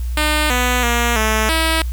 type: tone with pitch steps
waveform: 5% pulse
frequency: 303.6 / 248.1 / 237.4 / 218 / 323 Hz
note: D#4 / B3 / A#3 / A3 / E4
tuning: -42 / +8 / +32 / -16 / -35 cents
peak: -4 dBFS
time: 0.17-1.82 s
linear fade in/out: 2 ms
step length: 330 ms
effects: added 60 Hz sine -19 dBFS peak until 1.92 s + white hiss -43 dBFS RMS until 1.92 s